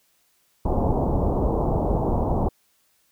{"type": "low-pass noise", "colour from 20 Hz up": "pink", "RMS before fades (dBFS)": -22, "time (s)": [0.65, 2.49], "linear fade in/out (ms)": 5, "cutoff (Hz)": 950, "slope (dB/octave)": 48, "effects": ["white hiss -65 dBFS RMS until 3.11 s"]}